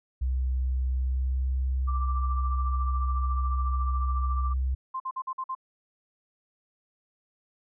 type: tone with pitch glide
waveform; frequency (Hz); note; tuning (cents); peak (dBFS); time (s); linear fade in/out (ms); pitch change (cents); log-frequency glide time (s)
sine; 64.1 to 65.03; C2 to C2; -35 to -10; -24; 0.21-4.75; 10; +25; 0.86-1.49
type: tone with tremolo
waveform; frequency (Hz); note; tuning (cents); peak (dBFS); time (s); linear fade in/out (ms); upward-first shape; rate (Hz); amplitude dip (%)
sine; 1174.7; D6; 0; -30; 1.87-4.54; 20; triangle; 14; 65
type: tone bursts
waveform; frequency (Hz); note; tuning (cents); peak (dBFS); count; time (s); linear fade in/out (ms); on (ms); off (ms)
sine; 1046.5; C6; 0; -29; 6; 4.94-5.551; 10; 61; 49
effects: none